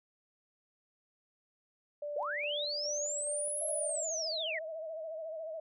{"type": "tone with tremolo", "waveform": "sine", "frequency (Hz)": 587.3, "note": "D5", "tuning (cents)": 0, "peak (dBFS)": -36, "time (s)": [2.02, 4.03], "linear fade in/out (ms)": 5, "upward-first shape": "square", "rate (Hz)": 2.4, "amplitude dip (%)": 35}
{"type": "linear two-way sweep", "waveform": "sine", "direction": "up then down", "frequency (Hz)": [466.2, 11140, 1803], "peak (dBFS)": -34, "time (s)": [2.16, 4.59], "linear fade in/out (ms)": 5, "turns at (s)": 3.65}
{"type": "tone with vibrato", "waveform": "sine", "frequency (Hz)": 639, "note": "D#5", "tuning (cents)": 46, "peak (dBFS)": -38, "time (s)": [3.61, 5.6], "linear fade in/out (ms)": 5, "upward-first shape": "sine", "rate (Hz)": 14, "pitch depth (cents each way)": 62}
{"effects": []}